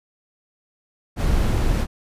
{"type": "noise", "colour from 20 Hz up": "brown", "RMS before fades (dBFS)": -19, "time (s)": [1.16, 1.87], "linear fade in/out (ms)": 50, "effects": ["resampled to 32000 Hz"]}